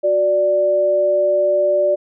sine tone pair together, 367.5 / 587.3 Hz, F#4 / D5, -12 / 0 cents, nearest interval minor sixth, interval 812 cents, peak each -22 / -13 dBFS, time 0.03-1.96 s, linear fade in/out 20 ms, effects none

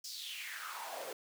pink noise with high-pass filter sweep, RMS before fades -44 dBFS, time 0.04-1.13 s, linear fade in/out 5 ms, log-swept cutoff 5500 to 450 Hz, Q 4.8, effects none

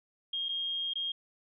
sine tone with dropouts, 3236 Hz, G#7, 46 cents flat, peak -31 dBFS, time 0.33-1.12 s, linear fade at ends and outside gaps 5 ms, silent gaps 0.486-0.49 / 0.936-0.955 s, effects none

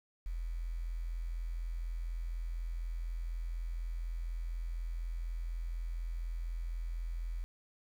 sine tone with quantisation, 42.05 Hz, E1, 35 cents sharp, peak -35 dBFS, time 0.26-7.44 s, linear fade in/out 0 ms, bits 10, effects none

